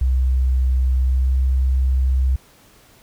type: tone with pitch glide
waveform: sine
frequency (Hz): 64.2 to 65.1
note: C2 to C2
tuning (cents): -32 to -8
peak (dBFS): -14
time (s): 0.01-2.36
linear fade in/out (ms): 5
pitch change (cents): +24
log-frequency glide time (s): 1.06-1.35
effects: pink hiss -51 dBFS RMS until 3.02 s